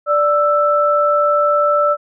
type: tone pair together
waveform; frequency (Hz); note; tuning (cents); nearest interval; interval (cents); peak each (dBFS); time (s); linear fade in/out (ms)
sine; 587.3 / 1323.8; D5 / E6; 0 / +7; octave + major second; 1407; -14; 0.06-1.97; 50
effects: none